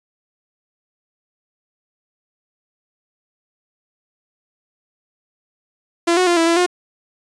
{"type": "tone with pitch steps", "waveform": "sawtooth", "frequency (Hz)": [340.4, 366, 347, 330.4, 336.3, 357.6], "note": ["F4", "F#4", "F4", "E4", "E4", "F4"], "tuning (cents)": [-44, -19, -11, 4, 35, 41], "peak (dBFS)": -9, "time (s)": [6.07, 6.664], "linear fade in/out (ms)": 10, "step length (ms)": 99, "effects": ["resampled to 22050 Hz"]}